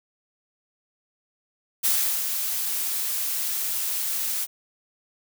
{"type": "noise with ADSR envelope", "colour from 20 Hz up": "blue", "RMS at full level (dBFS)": -21, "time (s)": [1.83, 4.47], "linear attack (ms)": 23, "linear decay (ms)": 370, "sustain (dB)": -6, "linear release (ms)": 41, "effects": []}